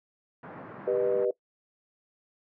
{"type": "band-pass noise", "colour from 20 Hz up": "pink", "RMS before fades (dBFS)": -44, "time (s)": [0.43, 1.25], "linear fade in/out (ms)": 2, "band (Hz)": [140, 1600], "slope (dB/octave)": 24}
{"type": "chord", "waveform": "sine", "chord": "G augmented", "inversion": "none", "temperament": "just", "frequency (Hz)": [392, 490, 612.5], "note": ["G4", "B4", "D#5"], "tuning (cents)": [0, -14, -27], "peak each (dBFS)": [-28, -26, -31], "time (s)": [0.87, 1.31], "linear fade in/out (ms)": 5}
{"effects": ["noise-tail reverb RT60 0.1 s tail -20 dB re dry"]}